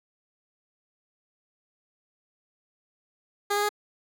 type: tone with pitch steps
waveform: 15% pulse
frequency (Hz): 407.7 / 411.7 / 415.8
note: G#4 / G#4 / G#4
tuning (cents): -32 / -15 / +2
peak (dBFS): -17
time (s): 3.5-3.692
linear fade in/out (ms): 10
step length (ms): 64
effects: none